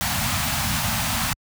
pink band-stop noise, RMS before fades -23 dBFS, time 0.01-1.33 s, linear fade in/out 0 ms, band 250 to 660 Hz, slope 48 dB/octave, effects high-pass 60 Hz 12 dB/octave

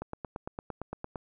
click train, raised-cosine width 1 ms, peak -22 dBFS, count 11, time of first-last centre 0.02-1.158 s, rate 8.79 Hz, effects none

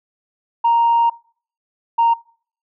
sine tone pair in turn, 932.3 / 927.9 Hz, A#5 / A#5, 0 / -8 cents, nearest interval unison, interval 8 cents, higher first, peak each -10 dBFS, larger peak neither, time 0.64-1.1 / 1.98-2.14 s, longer first, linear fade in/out 10 ms, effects noise-tail reverb RT60 0.5 s tail -23 dB re dry + tanh soft clip ceiling -8 dBFS

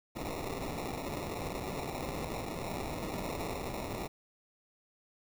white noise with sample-and-hold, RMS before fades -38 dBFS, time 0.15-4.08 s, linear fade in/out 20 ms, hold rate 1575 Hz, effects none

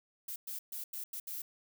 violet noise bursts at uneven times, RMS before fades -41 dBFS, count 6, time 0.28-0.36 / 0.47-0.59 / 0.72-0.84 / 0.93-1.04 / 1.13-1.2 / 1.27-1.42 s, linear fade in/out 5 ms, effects none

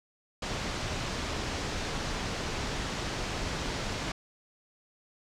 pink low-pass noise, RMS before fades -34 dBFS, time 0.42-4.12 s, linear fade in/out 5 ms, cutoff 6600 Hz, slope 24 dB/octave, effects none

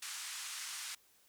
white band-pass noise, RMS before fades -44 dBFS, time 0.02-0.95 s, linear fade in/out 5 ms, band 1100 to 9400 Hz, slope 24 dB/octave, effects white hiss -68 dBFS RMS until 1.28 s

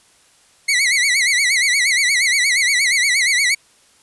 sawtooth tone with vibrato, 2093 Hz, C7, in tune, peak -10 dBFS, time 0.68-3.55 s, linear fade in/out 10 ms, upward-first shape sine, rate 8.5 Hz, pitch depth 140 cents each way, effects white hiss -53 dBFS RMS until 4.02 s + resampled to 24000 Hz

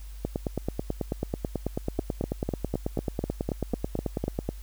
two click trains, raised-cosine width 2 ms, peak -14 / -14 dBFS, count 11 / 39, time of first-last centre 1.99-4.49 / 0.25-4.389 s, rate 4 / 9.18 Hz, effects added 50 Hz sine -38 dBFS peak until 4.62 s + white hiss -55 dBFS RMS until 4.62 s

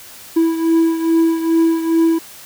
triangle beating tone pair, 328 / 330.4 Hz, E4 / E4, -9 / +4 cents, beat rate 2.4 Hz, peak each -11 / -17 dBFS, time 0.36-2.19 s, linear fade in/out 10 ms, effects white hiss -38 dBFS RMS until 2.45 s

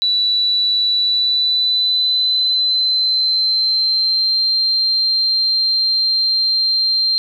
sine tone with pitch glide, 3951 to 4162 Hz, B7 to C8, 0 to -10 cents, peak -13 dBFS, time 0.02-7.18 s, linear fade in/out 0 ms, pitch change +90 cents, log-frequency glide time 1.01-4.44 s, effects 8-bit

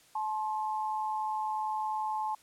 sine tone pair together, 863 / 1062 Hz, A5 / C6, -34 / +25 cents, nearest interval major third, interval 359 cents, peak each -31 / -37 dBFS, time 0.15-2.35 s, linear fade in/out 5 ms, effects white hiss -61 dBFS RMS until 2.42 s + low-pass 11000 Hz 12 dB/octave

